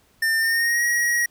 square tone with pitch glide, 1800 to 1898.2 Hz, A6 to A#6, +39 to +31 cents, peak -19 dBFS, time 0.22-1.26 s, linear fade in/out 5 ms, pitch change +92 cents, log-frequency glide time 0.4-0.83 s, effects pink hiss -60 dBFS RMS until 1.3 s

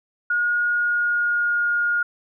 sine tone with pitch glide, 1438 to 1425.6 Hz, F#6 to F6, -50 to +35 cents, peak -18 dBFS, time 0.3-2.03 s, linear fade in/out 5 ms, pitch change -15 cents, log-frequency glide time 0.68-1.64 s, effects none

